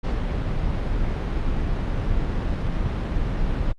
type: noise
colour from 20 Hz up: brown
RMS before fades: -23 dBFS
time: 0.03-3.73 s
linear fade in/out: 20 ms
effects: low-pass 4000 Hz 12 dB/octave + Opus 48 kbps